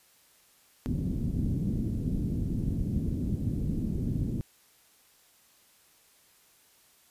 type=low-pass noise; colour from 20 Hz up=white; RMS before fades=-30 dBFS; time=0.86-4.41 s; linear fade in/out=0 ms; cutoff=240 Hz; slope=24 dB/octave; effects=white hiss -62 dBFS RMS until 7.1 s + resampled to 32000 Hz

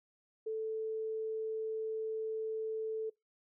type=tone; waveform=sine; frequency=440 Hz; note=A4; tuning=in tune; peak=-34 dBFS; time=0.46-3.1 s; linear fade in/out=10 ms; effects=noise-tail reverb RT60 0.2 s tail -24 dB re dry

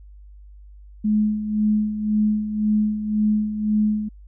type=tone with tremolo; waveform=sine; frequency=212.4 Hz; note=G#3; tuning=39 cents sharp; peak=-15 dBFS; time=1.04-4.09 s; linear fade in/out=10 ms; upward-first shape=sine; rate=1.9 Hz; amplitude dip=65%; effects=added 50 Hz sine -41 dBFS peak until 4.27 s

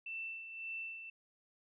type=tone with tremolo; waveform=sine; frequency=2671 Hz; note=E7; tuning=22 cents sharp; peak=-39 dBFS; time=0.06-1.1 s; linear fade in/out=5 ms; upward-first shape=sine; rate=1.8 Hz; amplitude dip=55%; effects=none

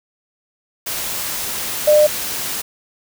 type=tone in noise; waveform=sine; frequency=601 Hz; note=D5; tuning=40 cents sharp; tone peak=-8 dBFS; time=1.87-2.07 s; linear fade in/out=10 ms; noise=white; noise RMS=-24 dBFS; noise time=0.86-2.62 s; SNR=+13 dB; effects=none

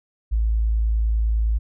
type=tone; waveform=sine; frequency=54.9 Hz; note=A1; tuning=3 cents flat; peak=-17 dBFS; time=0.31-1.59 s; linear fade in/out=20 ms; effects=none

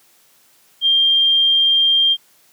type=tone; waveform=sine; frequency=3191 Hz; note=G7; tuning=30 cents sharp; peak=-11 dBFS; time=0.81-2.17 s; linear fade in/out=50 ms; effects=white hiss -54 dBFS RMS until 2.52 s + high-pass 100 Hz 12 dB/octave

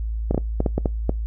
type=clicks; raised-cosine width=2 ms; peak=-7 dBFS; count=8; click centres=0.31 / 0.346 / 0.378 / 0.604 / 0.662 / 0.78 / 0.858 / 1.094 s; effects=noise-tail reverb RT60 0.2 s tail -24 dB re dry + added 55 Hz sine -23 dBFS peak until 1.26 s

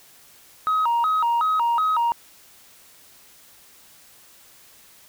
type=tone with vibrato; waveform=sine; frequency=1091 Hz; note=C#6; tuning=28 cents flat; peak=-16 dBFS; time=0.67-2.12 s; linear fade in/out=0 ms; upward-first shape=square; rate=2.7 Hz; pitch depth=260 cents each way; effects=tanh soft clip ceiling -16 dBFS + white hiss -51 dBFS RMS until 5.08 s

